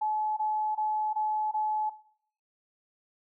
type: tone bursts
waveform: sine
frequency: 857 Hz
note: A5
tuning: 46 cents flat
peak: -26 dBFS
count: 5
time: 0.01-1.898 s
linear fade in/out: 10 ms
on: 360 ms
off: 22 ms
effects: noise-tail reverb RT60 0.6 s tail -18 dB re dry